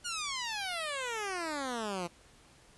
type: exponential sweep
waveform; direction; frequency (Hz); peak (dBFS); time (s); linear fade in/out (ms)
10% pulse; down; 1466 to 167.9; -26; 0.04-2.08; 20
effects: pink hiss -60 dBFS RMS until 2.77 s + resampled to 24000 Hz